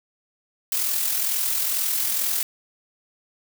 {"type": "noise with amplitude modulation", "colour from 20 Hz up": "blue", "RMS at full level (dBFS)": -22, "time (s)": [0.72, 2.43], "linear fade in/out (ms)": 2, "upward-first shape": "sine", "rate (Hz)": 42.2, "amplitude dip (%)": 40, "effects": []}